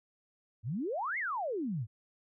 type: exponential two-way sweep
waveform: sine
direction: up then down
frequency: 98 to 2200 to 98 Hz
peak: -32 dBFS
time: 0.63-1.87 s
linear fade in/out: 50 ms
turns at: 1.18 s
effects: none